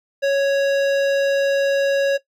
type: tone with hard clipping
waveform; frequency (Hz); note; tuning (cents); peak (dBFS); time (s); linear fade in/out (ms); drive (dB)
sine; 554.4; C#5; 0; -17; 0.22-2.18; 20; 15
effects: noise-tail reverb RT60 0.1 s tail -17 dB re dry